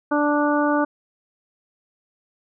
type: harmonic tone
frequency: 293.8 Hz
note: D4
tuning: 1 cent sharp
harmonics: 1 / 2 / 3 / 4 / 5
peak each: -20 / -23 / -25 / -26 / -27 dBFS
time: 0.11-0.85 s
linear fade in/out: 10 ms
effects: none